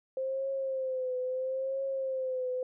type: tone with vibrato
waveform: sine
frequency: 523.3 Hz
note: C5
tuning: in tune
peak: -30 dBFS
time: 0.17-2.63 s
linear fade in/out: 2 ms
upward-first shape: triangle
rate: 0.75 Hz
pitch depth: 66 cents each way
effects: none